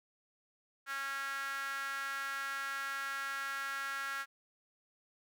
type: tone with high-pass filter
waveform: sawtooth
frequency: 274.3 Hz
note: C#4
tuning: 18 cents flat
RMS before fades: -39 dBFS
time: 0.86-4.26 s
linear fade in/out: 50 ms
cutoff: 1500 Hz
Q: 6.3
effects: none